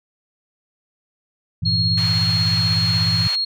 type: chord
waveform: sine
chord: E diminished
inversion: first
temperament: equal with one note detuned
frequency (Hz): 98 / 114.41 / 164.81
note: G2 / Bb2 / E3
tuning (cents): 0 / -32 / 0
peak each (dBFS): -23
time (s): 1.62-3.28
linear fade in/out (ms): 10
type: tone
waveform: sine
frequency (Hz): 4275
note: C8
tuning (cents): +36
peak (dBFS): -18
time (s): 1.65-3.45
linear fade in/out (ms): 10
type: band-pass noise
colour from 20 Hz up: white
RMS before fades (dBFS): -32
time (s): 1.97-3.36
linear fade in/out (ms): 10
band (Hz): 850 to 3400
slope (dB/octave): 12
effects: none